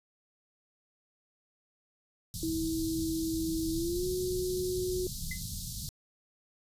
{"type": "band-stop noise", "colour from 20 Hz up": "pink", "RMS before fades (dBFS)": -38, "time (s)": [2.34, 5.89], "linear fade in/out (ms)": 0, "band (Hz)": [200, 3900], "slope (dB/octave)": 48}
{"type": "tone with pitch glide", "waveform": "sine", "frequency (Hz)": [323.7, 365.4], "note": ["E4", "F#4"], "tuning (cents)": [-31, -22], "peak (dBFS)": -30, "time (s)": [2.43, 5.07], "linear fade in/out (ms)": 2, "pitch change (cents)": 209, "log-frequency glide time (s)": [3.72, 4.07]}
{"type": "tone with exponential decay", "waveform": "sine", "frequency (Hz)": 2039, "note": "C7", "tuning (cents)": -45, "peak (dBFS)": -33, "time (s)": [5.31, 5.42], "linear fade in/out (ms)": 5, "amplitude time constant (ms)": 23}
{"effects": ["resampled to 32000 Hz"]}